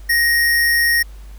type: tone with sample-and-hold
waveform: sine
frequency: 1875 Hz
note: A#6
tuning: 10 cents sharp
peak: -12 dBFS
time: 0.09-1.03 s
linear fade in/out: 10 ms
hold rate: 7350 Hz
effects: added 50 Hz sine -33 dBFS peak until 1.38 s + pink hiss -50 dBFS RMS until 1.38 s